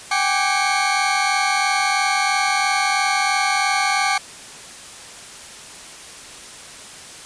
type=tone cluster; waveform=30% pulse; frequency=770 / 813 / 1170 / 2191 Hz; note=G5 / G#5 / D6 / C#7; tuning=-31 / -37 / -7 / -21 cents; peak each=-20 dBFS; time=0.11-4.18 s; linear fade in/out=5 ms; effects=white hiss -38 dBFS RMS until 7.25 s + resampled to 22050 Hz